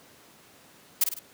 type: noise with echo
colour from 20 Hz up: blue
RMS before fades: -21 dBFS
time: 1.01-1.04 s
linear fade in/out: 5 ms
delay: 51 ms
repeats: 3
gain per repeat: -6 dB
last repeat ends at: 1.193 s
effects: pink hiss -54 dBFS RMS until 1.33 s + high-pass 150 Hz 12 dB/octave